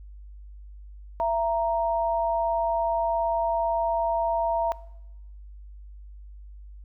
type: tone pair together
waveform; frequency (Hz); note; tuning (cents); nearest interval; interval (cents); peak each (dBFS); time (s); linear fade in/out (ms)
sine; 670.7 / 932.3; E5 / A#5; +30 / 0; tritone; 570; -25; 1.2-4.72; 0
effects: noise-tail reverb RT60 0.9 s tail -20 dB re dry + added 50 Hz sine -41 dBFS peak until 6.84 s